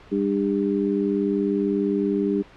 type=harmonic tone; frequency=100 Hz; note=G2; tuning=35 cents sharp; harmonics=2 / 3 / 4; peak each=-24 / -24 / -24 dBFS; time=0.11-2.43 s; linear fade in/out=20 ms; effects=pink hiss -48 dBFS RMS until 2.56 s + low-pass 3000 Hz 12 dB/octave